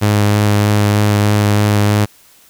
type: tone with vibrato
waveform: sawtooth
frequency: 103.83 Hz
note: G#2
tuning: in tune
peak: -6 dBFS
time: 0.01-2.06 s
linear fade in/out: 20 ms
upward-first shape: sine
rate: 3.2 Hz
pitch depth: 12 cents each way
effects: white hiss -47 dBFS RMS until 2.49 s